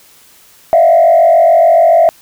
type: tone with frequency modulation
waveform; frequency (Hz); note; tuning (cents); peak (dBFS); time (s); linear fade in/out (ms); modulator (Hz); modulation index
sine; 668; E5; +23; -3; 0.73-2.09; 0; 47; 1
effects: tanh soft clip ceiling 0 dBFS + white hiss -44 dBFS RMS until 2.21 s